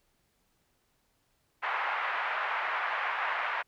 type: band-pass noise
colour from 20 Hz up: pink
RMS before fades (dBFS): -32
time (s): 1.62-3.63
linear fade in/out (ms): 20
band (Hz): 820 to 2200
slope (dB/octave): 24
effects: pink hiss -73 dBFS RMS until 3.67 s